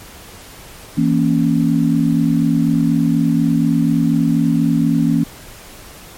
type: chord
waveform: sine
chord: A# diminished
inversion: second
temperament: equal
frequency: 164.81 / 233.1 / 277.2 Hz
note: E3 / A#3 / C#4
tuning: 0 / 0 / 0 cents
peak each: -16 dBFS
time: 0.97-5.24 s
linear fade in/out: 10 ms
effects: pink hiss -38 dBFS RMS until 6.17 s + MP3 64 kbps